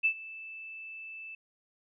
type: tone with ADSR envelope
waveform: sine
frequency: 2637 Hz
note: E7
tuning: in tune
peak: -21 dBFS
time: 0.03-1.35 s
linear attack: 23 ms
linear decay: 79 ms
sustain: -20 dB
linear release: 4 ms
effects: none